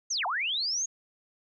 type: linear two-way sweep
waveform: sine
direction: down then up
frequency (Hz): 6730 to 670 to 6730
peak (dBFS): -27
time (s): 0.1-0.86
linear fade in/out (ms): 10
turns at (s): 0.26
effects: none